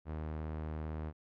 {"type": "tone with low-pass filter", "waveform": "sawtooth", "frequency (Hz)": 77.78, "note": "D#2", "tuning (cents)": 0, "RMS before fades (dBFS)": -40, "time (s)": [0.05, 1.13], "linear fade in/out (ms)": 50, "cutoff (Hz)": 1500, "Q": 0.65, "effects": []}